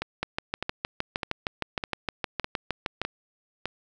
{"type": "two click trains", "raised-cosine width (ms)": 0.3, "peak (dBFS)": [-13, -11], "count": [7, 19], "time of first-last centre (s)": [[0.02, 3.656], [0.23, 3.016]], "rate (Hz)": [1.65, 6.46], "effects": []}